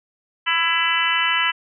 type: harmonic tone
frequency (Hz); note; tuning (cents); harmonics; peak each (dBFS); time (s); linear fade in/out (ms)
332.8; E4; +17; 3 / 4 / 5 / 6 / 7 / 8 / 9; -26 / -25 / -25 / -23 / -29 / -25 / -23; 0.46-1.52; 20
effects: none